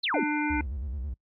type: exponential sweep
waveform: sine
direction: down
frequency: 4600 to 193.4 Hz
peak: -25 dBFS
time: 0.03-0.24 s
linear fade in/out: 10 ms
type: harmonic tone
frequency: 298.5 Hz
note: D4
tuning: 28 cents sharp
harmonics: 1 / 3 / 5 / 7 / 8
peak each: -27 / -32 / -34 / -35 / -36 dBFS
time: 0.14-0.61 s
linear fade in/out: 2 ms
type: tone with vibrato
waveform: triangle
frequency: 67.4 Hz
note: C#2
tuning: 48 cents flat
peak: -29 dBFS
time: 0.5-1.14 s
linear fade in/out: 5 ms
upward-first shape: square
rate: 9.3 Hz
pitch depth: 160 cents each way
effects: noise-tail reverb RT60 0.1 s tail -25 dB re dry + AAC 64 kbps